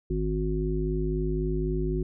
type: harmonic tone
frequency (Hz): 51.91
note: G#1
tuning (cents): 0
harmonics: 1 / 3 / 5 / 7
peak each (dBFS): -28 / -31 / -35 / -30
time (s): 0.1-2.03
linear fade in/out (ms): 5
effects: none